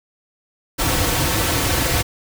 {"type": "noise with comb filter", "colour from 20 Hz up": "pink", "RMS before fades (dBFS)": -19, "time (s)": [0.78, 2.03], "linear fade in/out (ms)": 20, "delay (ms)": 4.9, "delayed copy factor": -0.6, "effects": []}